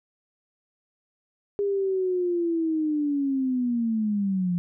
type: linear sweep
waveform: sine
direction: down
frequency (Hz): 407.1 to 172.4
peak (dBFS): -22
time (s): 1.59-4.58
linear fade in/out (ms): 0
effects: none